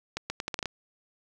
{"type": "accelerating click train", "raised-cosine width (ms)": 0.2, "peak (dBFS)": -14, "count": 8, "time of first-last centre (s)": [0.17, 0.657], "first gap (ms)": 130, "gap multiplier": 0.78, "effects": []}